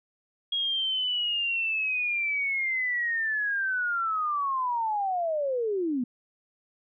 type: linear sweep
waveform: sine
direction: down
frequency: 3300 to 233.1 Hz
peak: -25 dBFS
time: 0.52-6.04 s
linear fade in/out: 5 ms
effects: none